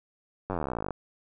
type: slowing click train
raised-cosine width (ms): 1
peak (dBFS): -17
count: 28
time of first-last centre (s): 0.5-0.907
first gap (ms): 10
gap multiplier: 1.03
effects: none